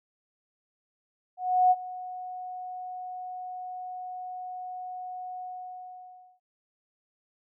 sine tone with ADSR envelope, 733 Hz, F#5, 16 cents flat, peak -16 dBFS, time 1.37-6.4 s, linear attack 340 ms, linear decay 39 ms, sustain -19 dB, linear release 990 ms, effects none

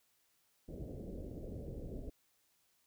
pink low-pass noise, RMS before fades -45 dBFS, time 0.68-2.1 s, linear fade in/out 10 ms, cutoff 580 Hz, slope 48 dB/octave, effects white hiss -75 dBFS RMS until 2.86 s

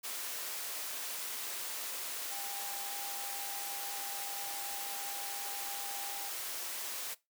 sine tone in noise, 800 Hz, G5, 35 cents sharp, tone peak -46 dBFS, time 2.3-6.3 s, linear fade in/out 20 ms, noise white, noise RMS -40 dBFS, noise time 0.03-7.15 s, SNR -9 dB, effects noise-tail reverb RT60 0.2 s tail -19 dB re dry + high-pass 400 Hz 12 dB/octave

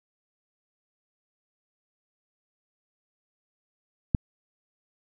click, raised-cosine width 5 ms, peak -8 dBFS, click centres 4.148 s, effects none

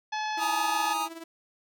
harmonic tone, 857 Hz, A5, 46 cents flat, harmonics 1 / 2 / 3 / 4 / 5 / 6 / 7, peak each -30 / -36 / -40 / -42 / -44 / -46 / -47 dBFS, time 0.12-0.94 s, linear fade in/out 10 ms
sawtooth tone with tremolo, 329.6 Hz, E4, in tune, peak -33 dBFS, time 0.37-1.24 s, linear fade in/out 5 ms, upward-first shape triangle, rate 19 Hz, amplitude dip 75%
square chord, Ab suspended second, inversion none, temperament equal, 830.6 / 932.3 / 1244.5 Hz, Ab5 / Bb5 / Eb6, 0 / 0 / 0 cents, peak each -32 / -33 / -32 dBFS, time 0.38-1.09 s, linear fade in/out 50 ms
effects none

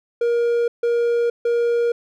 triangle tone bursts, 472.3 Hz, A#4, 23 cents sharp, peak -14 dBFS, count 3, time 0.21-1.92 s, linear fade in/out 5 ms, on 470 ms, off 150 ms, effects none

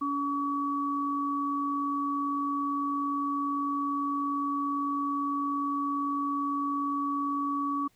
sine tone pair together, 283.6 / 1134.4 Hz, C#4 / C#6, +40 / +40 cents, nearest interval 2 octaves, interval 2400 cents, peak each -31 / -29 dBFS, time 0.01-7.88 s, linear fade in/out 10 ms, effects pink hiss -67 dBFS RMS until 7.95 s

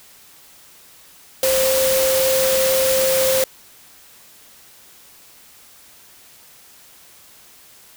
sine tone in noise, 526 Hz, C5, 9 cents sharp, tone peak -16 dBFS, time 1.43-3.44 s, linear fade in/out 2 ms, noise white, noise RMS -21 dBFS, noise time 1.43-3.44 s, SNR +2 dB, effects white hiss -47 dBFS RMS until 7.96 s

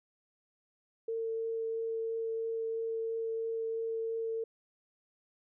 sine tone with vibrato, 452 Hz, A4, 47 cents sharp, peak -32 dBFS, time 1.08-4.44 s, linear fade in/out 5 ms, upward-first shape triangle, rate 3 Hz, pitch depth 9 cents each way, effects none

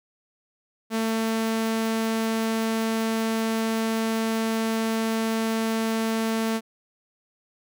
sawtooth tone, 223.7 Hz, A3, 29 cents sharp, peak -19 dBFS, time 0.9-6.61 s, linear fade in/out 50 ms, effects none

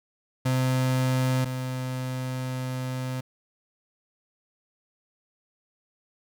35% pulse tone pair in turn, 129.1 / 128.53 Hz, C3 / C3, -23 / -30 cents, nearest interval unison, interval 7 cents, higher first, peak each -20 / -27 dBFS, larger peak first, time 0.45-1.45 / 1.45-3.21 s, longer second, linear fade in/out 10 ms, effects none

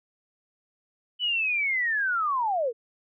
sine linear sweep, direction down, 3004 to 433.3 Hz, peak -23 dBFS, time 1.19-2.73 s, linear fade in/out 50 ms, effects none

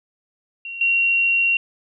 sine tone with level steps, 2747 Hz, F7, 29 cents flat, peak -29 / -15 dBFS, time 0.65-1.57 s, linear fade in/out 2 ms, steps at 0.81 s, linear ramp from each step 2 ms, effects none

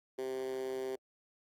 10% pulse tone with high-pass filter, 130.81 Hz, C3, in tune, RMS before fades -38 dBFS, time 0.18-0.96 s, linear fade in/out 10 ms, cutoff 370 Hz, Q 5.8, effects AAC 64 kbps

